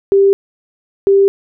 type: tone pair in turn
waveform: sine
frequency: 394.2 / 394.2 Hz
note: G4 / G4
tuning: +10 / +10 cents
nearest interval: unison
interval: 0 cents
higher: neither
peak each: -6 dBFS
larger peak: neither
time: 0.12-0.33 / 1.07-1.28 s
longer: neither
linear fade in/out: 0 ms
effects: none